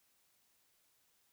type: silence
effects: white hiss -74 dBFS RMS until 1.32 s